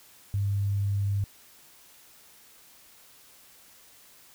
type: tone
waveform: sine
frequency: 100 Hz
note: G2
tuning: 35 cents sharp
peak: -24 dBFS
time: 0.34-1.24 s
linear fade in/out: 0 ms
effects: white hiss -55 dBFS RMS until 4.34 s